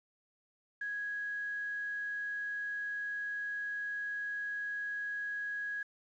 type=tone with quantisation; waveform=sine; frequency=1661.2 Hz; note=G#6; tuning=in tune; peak=-35 dBFS; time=0.81-5.83 s; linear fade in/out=5 ms; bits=10; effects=resampled to 16000 Hz